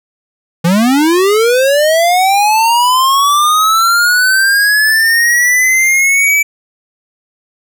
square linear sweep, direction up, 161.4 to 2315 Hz, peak -8 dBFS, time 0.64-6.43 s, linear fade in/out 10 ms, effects none

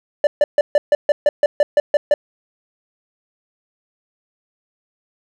triangle tone bursts, 587.3 Hz, D5, in tune, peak -7 dBFS, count 12, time 0.24-2.14 s, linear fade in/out 2 ms, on 30 ms, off 140 ms, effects none

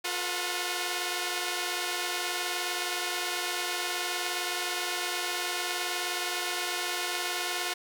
5% pulse tone cluster, 355.3 / 439.8 / 495.9 / 730 Hz, F4 / A4 / B4 / F#5, +30 / -1 / +7 / -24 cents, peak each -21 / -27 / -27 / -24 dBFS, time 0.04-7.74 s, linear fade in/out 10 ms, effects none

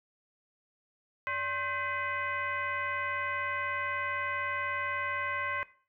sine tone with frequency modulation, 1549 Hz, G6, 21 cents flat, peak -30 dBFS, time 1.27-5.63 s, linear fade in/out 0 ms, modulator 485 Hz, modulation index 1.6, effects noise-tail reverb RT60 0.4 s tail -17 dB re dry

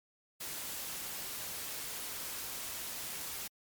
white noise, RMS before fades -41 dBFS, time 0.4-3.48 s, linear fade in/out 10 ms, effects MP3 96 kbps

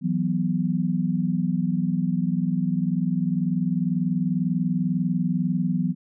sine chord, E suspended second, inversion none, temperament equal, 164.81 / 185 / 246.9 Hz, E3 / F#3 / B3, 0 / 0 / 0 cents, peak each -25 / -24 / -27 dBFS, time 0.01-5.95 s, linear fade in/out 50 ms, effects none

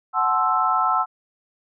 sine chord, F# half-diminished seventh, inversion none, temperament equal with one note detuned, 740 / 868.4 / 1046.5 / 1318.5 Hz, F#5 / A5 / C6 / E6, 0 / -23 / 0 / 0 cents, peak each -24 / -25 / -24 / -20 dBFS, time 0.13-1.06 s, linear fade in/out 50 ms, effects none

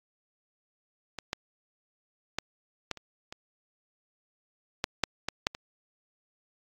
clicks, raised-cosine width 0.2 ms, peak -19 / -13 / -12 / -14 / -27 / -23 / -9 / -6 / -12 / -7 / -22 dBFS, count 11, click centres 1.187 / 1.331 / 2.386 / 2.913 / 2.973 / 3.325 / 4.841 / 5.037 / 5.286 / 5.469 / 5.549 s, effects AAC 64 kbps

